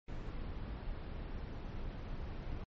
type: noise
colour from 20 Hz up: brown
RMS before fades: -42 dBFS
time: 0.08-2.64 s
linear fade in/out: 5 ms
effects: low-pass 4000 Hz 12 dB/octave + MP3 32 kbps